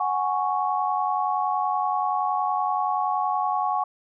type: chord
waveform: sine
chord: F# suspended second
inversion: none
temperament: equal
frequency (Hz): 740 / 830.6 / 1108.7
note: F#5 / G#5 / C#6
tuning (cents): 0 / 0 / 0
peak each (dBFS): -26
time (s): 0-3.84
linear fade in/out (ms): 5
effects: none